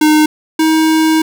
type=tone pair in turn; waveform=square; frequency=306.5 / 317.1 Hz; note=D#4 / D#4; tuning=-26 / +33 cents; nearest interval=minor second; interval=59 cents; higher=second; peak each=-7 / -9 dBFS; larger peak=first; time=0.01-0.26 / 0.59-1.22 s; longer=second; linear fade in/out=5 ms; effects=none